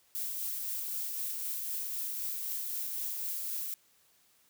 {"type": "noise with tremolo", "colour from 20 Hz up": "violet", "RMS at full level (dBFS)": -35, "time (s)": [0.15, 3.74], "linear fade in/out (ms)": 0, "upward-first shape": "triangle", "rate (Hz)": 3.9, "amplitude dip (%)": 30, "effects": ["white hiss -67 dBFS RMS until 4.49 s", "high-pass 60 Hz 12 dB/octave"]}